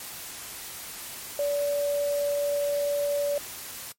sine tone in noise, 576 Hz, D5, 34 cents flat, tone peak -23 dBFS, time 1.39-3.38 s, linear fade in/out 2 ms, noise white, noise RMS -39 dBFS, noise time 0-3.92 s, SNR +13 dB, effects noise-tail reverb RT60 0.1 s tail -19 dB re dry + MP3 64 kbps

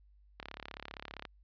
click train, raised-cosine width 0.3 ms, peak -26 dBFS, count 31, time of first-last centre 0.4-1.252 s, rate 35.2 Hz, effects added 50 Hz sine -60 dBFS peak until 1.43 s + resampled to 11025 Hz

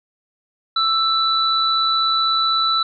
sine tone pair together, 1324 / 3968 Hz, E6 / B7, +7 / +7 cents, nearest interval octave + perfect fifth, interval 1900 cents, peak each -18 dBFS, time 0.76-2.83 s, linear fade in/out 5 ms, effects none

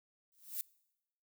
violet noise with exponential growth, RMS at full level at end -35 dBFS, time 0.32-0.61 s, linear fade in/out 0 ms, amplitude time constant 61 ms, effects noise-tail reverb RT60 0.9 s tail -24 dB re dry

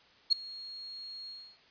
sine tone with ADSR envelope, 4289 Hz, C8, 42 cents sharp, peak -18 dBFS, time 0.3-1.58 s, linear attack 25 ms, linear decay 5 ms, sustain -23 dB, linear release 300 ms, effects white hiss -61 dBFS RMS until 1.7 s + resampled to 11025 Hz

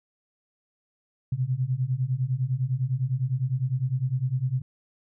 sine beating tone pair, 123.47 / 133.37 Hz, B2 / C3, 0 / +34 cents, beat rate 9.9 Hz, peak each -27 / -26 dBFS, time 1.32-4.62 s, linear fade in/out 5 ms, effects none

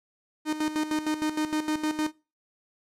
45% pulse tone with tremolo, 307.4 Hz, D#4, 21 cents flat, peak -24 dBFS, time 0.45-2.12 s, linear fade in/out 50 ms, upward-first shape square, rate 6.5 Hz, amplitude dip 70%, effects noise-tail reverb RT60 0.3 s tail -22 dB re dry + low-pass 11000 Hz 12 dB/octave

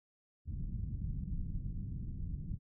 pink low-pass noise, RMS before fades -39 dBFS, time 0.45-2.59 s, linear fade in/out 50 ms, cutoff 180 Hz, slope 24 dB/octave, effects none

